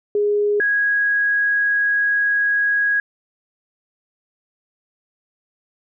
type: tone pair in turn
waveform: sine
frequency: 413.4 / 1653.6 Hz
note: G#4 / G#6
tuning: -8 / -8 cents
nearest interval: 2 octaves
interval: 2400 cents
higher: second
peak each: -15 dBFS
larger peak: neither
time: 0.15-0.6 / 0.6-3 s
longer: second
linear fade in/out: 2 ms
effects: none